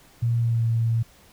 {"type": "tone with pitch glide", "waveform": "sine", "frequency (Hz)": [117.4, 114.72], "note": ["A#2", "A#2"], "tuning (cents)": [13, -27], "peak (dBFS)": -19, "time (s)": [0.22, 1.03], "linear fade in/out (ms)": 10, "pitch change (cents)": -40, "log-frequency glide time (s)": [0.37, 0.65], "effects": ["pink hiss -54 dBFS RMS until 1.32 s"]}